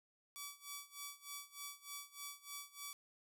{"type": "tone with tremolo", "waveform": "5% pulse", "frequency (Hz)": 1147, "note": "D6", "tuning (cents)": -41, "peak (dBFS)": -33, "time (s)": [0.36, 2.93], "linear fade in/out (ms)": 0, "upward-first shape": "sine", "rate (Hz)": 3.3, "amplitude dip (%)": 90, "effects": []}